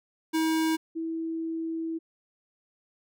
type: tone pair in turn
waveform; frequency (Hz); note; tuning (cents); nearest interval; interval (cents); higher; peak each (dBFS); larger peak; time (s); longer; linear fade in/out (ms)
square / sine; 320 / 326.2; D#4 / E4; +49 / -18; unison; 33; second; -24 / -29; first; 0.33-0.77 / 0.95-1.99; second; 20
effects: none